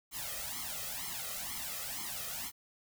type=noise with flanger; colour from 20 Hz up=white; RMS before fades=-40 dBFS; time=0.11-2.52 s; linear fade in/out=50 ms; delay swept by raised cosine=0.94 to 1.6 ms; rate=2.1 Hz; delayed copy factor=+1; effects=none